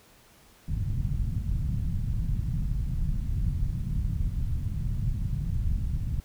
pink low-pass noise, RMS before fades -28 dBFS, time 0.68-6.2 s, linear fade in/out 2 ms, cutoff 160 Hz, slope 24 dB/octave, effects pink hiss -57 dBFS RMS until 6.24 s

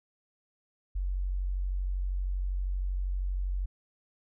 sine tone, 46.34 Hz, F#1, 3 cents sharp, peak -28 dBFS, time 0.95-3.66 s, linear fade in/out 10 ms, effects none

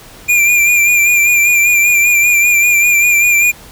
square tone with vibrato, 2395 Hz, D7, 33 cents sharp, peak -8 dBFS, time 0.28-3.52 s, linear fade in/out 20 ms, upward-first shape sine, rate 5.1 Hz, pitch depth 40 cents each way, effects pink hiss -37 dBFS RMS until 3.71 s

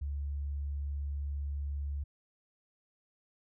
sine tone, 71.2 Hz, C#2, 47 cents sharp, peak -33 dBFS, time 0.01-2.04 s, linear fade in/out 10 ms, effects none

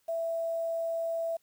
sine tone with quantisation, 662 Hz, E5, 7 cents sharp, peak -29 dBFS, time 0.08-1.37 s, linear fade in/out 10 ms, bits 9, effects white hiss -72 dBFS RMS until 1.42 s

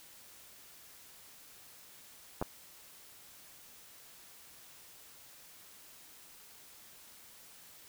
clicks, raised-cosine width 1 ms, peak -20 dBFS, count 2, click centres 2.415 / 2.425 s, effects white hiss -56 dBFS RMS until 7.88 s

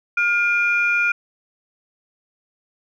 sine tone pair together, 1418.3 / 2406 Hz, F6 / D7, +26 / +41 cents, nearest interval major sixth, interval 915 cents, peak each -18 dBFS, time 0.17-1.12 s, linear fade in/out 5 ms, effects tanh soft clip ceiling -8 dBFS

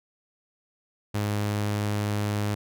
sawtooth tone, 103.83 Hz, G#2, in tune, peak -21 dBFS, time 1.14-2.55 s, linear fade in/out 10 ms, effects none

